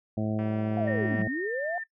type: harmonic tone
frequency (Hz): 108.1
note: A2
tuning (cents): -30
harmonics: 1 / 2 / 3 / 4 / 5 / 6 / 7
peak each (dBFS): -31 / -29 / -35 / -43 / -39 / -37 / -45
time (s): 0.17-1.28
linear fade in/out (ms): 5
type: click train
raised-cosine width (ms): 0.5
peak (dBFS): -30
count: 161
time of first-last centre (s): 0.39-1.219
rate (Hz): 193
type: linear two-way sweep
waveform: sine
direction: down then up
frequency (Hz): 723 to 170 to 723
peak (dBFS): -29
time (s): 0.77-1.78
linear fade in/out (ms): 2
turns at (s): 1.21
type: tone with pitch glide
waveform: sine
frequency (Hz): 1836 to 1793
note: A#6 to A6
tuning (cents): -27 to +32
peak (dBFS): -33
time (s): 0.87-1.84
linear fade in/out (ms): 10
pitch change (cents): -41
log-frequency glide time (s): 1.43-1.51
effects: noise-tail reverb RT60 0.1 s tail -20 dB re dry